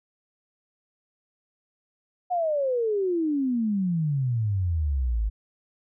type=exponential sweep; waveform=sine; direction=down; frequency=737 to 50.4 Hz; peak=-22 dBFS; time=2.3-5.3 s; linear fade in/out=20 ms; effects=none